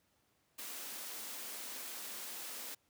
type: high-pass noise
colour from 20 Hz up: white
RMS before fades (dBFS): -45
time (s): 0.58-2.75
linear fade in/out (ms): 10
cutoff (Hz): 200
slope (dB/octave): 96
effects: pink hiss -75 dBFS RMS until 2.89 s + high-pass 80 Hz 12 dB/octave